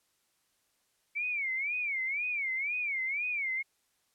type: tone with vibrato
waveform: sine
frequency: 2263 Hz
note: C#7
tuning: 35 cents sharp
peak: -30 dBFS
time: 1.15-3.63 s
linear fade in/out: 20 ms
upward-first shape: sine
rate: 2 Hz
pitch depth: 170 cents each way
effects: white hiss -74 dBFS RMS until 4.14 s + low-pass 12000 Hz 12 dB/octave